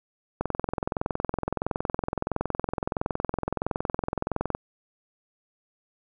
click train, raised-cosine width 1 ms, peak -12 dBFS, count 90, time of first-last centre 0.41-4.55 s, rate 21.5 Hz, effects none

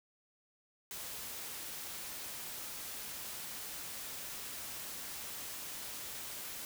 white noise, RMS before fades -44 dBFS, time 0.91-6.65 s, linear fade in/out 0 ms, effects none

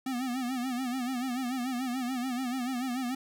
square tone with vibrato, 252.5 Hz, B3, 39 cents sharp, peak -31 dBFS, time 0.06-3.15 s, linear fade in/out 5 ms, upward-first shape sine, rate 6.9 Hz, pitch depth 95 cents each way, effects none

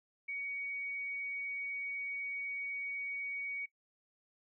sine tone, 2246 Hz, C#7, 22 cents sharp, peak -37 dBFS, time 0.28-3.66 s, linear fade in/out 10 ms, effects noise-tail reverb RT60 0.1 s tail -18 dB re dry

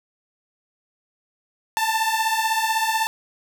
sawtooth beating tone pair, 880 / 896 Hz, A5 / A5, 0 / +31 cents, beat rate 16 Hz, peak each -19 / -19 dBFS, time 1.77-3.07 s, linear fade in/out 0 ms, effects none

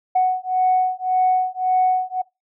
sine beating tone pair, 740 / 741.8 Hz, F#5 / F#5, 0 / +4 cents, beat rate 1.8 Hz, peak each -18 dBFS, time 0.15-2.22 s, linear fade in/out 10 ms, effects noise-tail reverb RT60 0.2 s tail -22 dB re dry + tanh soft clip ceiling -9 dBFS

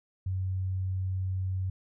sine tone, 93.8 Hz, F#2, 24 cents sharp, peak -28 dBFS, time 0.26-1.7 s, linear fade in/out 5 ms, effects none

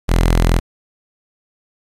sawtooth tone, 42.27 Hz, E1, 44 cents sharp, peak -7 dBFS, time 0.08-0.6 s, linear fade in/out 20 ms, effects resampled to 32000 Hz + 7-bit

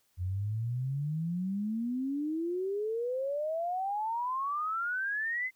sine exponential sweep, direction up, 87.31 to 2083 Hz, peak -30 dBFS, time 0.17-5.51 s, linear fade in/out 50 ms, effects white hiss -72 dBFS RMS until 5.55 s

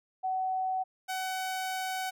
sine / sawtooth tone pair in turn, 752 / 752 Hz, F#5 / F#5, +28 / +28 cents, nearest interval unison, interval 0 cents, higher neither, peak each -28 dBFS, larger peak neither, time 0.23-0.84 / 1.08-2.11 s, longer second, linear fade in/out 20 ms, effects none

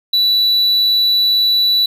triangle tone, 3951 Hz, B7, in tune, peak -9 dBFS, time 0.13-1.86 s, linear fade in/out 5 ms, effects none

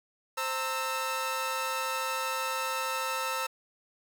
sawtooth tone cluster, 524 / 913 / 1313 Hz, C5 / A#5 / E6, +2 / -36 / -7 cents, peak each -33 / -31 / -29 dBFS, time 0.37-3.47 s, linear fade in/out 10 ms, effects none

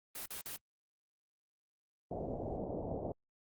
white noise bursts, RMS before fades -43 dBFS, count 3, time 0.15-0.566 s, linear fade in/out 5 ms, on 110 ms, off 43 ms
white low-pass noise, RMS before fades -40 dBFS, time 2.11-3.12 s, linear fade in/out 2 ms, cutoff 730 Hz, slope 48 dB/octave
effects Opus 24 kbps

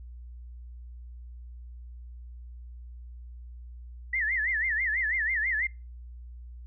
sine tone with vibrato, 1902 Hz, A#6, 34 cents sharp, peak -25 dBFS, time 4.13-5.67 s, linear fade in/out 5 ms, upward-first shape sine, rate 6.1 Hz, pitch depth 190 cents each way, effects noise-tail reverb RT60 0.3 s tail -26 dB re dry + added 60 Hz sine -41 dBFS peak until 6.66 s

